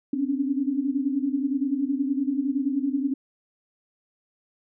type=tone cluster; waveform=sine; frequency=259.8 / 277.9 / 288.5 Hz; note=C4 / C#4 / D4; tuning=-12 / +4 / -31 cents; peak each=-27 dBFS; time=0.13-3.14 s; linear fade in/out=5 ms; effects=none